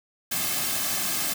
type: noise with comb filter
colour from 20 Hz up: white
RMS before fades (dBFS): -27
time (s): 0.31-1.34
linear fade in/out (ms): 10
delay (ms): 2.1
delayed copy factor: -0.65
effects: none